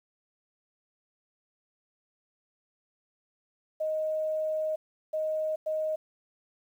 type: tone bursts at uneven times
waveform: sine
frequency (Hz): 624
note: D#5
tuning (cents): +5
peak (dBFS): -27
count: 3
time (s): 3.8-4.76 / 5.13-5.56 / 5.66-5.96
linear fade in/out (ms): 10
effects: 10-bit